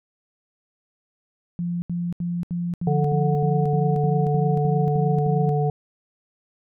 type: tone bursts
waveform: sine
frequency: 173.6 Hz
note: F3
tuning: 10 cents flat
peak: -23 dBFS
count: 13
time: 1.59-5.492 s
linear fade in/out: 0 ms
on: 230 ms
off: 76 ms
type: harmonic tone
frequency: 146.7 Hz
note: D3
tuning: 2 cents flat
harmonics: 1 / 3 / 5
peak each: -20 / -25 / -27 dBFS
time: 2.87-5.7 s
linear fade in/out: 2 ms
effects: none